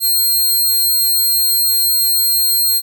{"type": "tone", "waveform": "5% pulse", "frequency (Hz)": 4201, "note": "C8", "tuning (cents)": 6, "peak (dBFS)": -5, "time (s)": [0, 2.82], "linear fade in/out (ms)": 50, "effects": []}